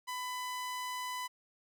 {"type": "tone", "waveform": "sawtooth", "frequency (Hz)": 1000, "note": "B5", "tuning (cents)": 21, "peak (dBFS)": -33, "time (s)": [0.07, 1.28], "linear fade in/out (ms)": 20, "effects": []}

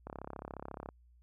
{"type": "click train", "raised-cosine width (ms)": 1, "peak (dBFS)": -28, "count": 29, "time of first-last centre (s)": [0.07, 0.889], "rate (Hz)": 34.2, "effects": ["added 60 Hz sine -60 dBFS peak until 1.22 s"]}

